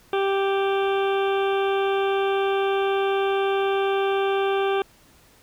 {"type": "harmonic tone", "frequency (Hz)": 392, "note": "G4", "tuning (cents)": 0, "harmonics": [1, 2, 3, 4, 6, 7, 8, 9], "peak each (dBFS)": [-21, -27, -31, -33, -37, -38, -39, -40], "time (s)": [0.13, 4.82], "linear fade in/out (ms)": 2, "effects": ["pink hiss -55 dBFS RMS until 5.42 s"]}